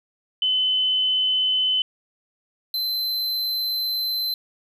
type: tone pair in turn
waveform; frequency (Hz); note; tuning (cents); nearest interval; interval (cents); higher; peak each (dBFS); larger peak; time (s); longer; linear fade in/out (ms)
sine / square; 3032 / 4074; F#7 / C8; +42 / -47; perfect fourth; 511; second; -18 / -23; first; 0.42-1.82 / 2.74-4.34; second; 2
effects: none